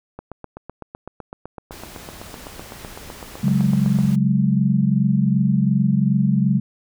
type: click train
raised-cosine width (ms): 1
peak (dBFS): -19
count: 31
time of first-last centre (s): 0.19-3.987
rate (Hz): 7.9
type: noise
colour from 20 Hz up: pink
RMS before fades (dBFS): -39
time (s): 1.71-4.16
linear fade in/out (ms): 10
type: chord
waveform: sine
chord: C# suspended fourth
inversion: none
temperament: equal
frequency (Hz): 138.59 / 185 / 207.7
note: C#3 / F#3 / G#3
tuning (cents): 0 / 0 / 0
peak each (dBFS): -19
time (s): 3.43-6.6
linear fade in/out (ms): 10
effects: none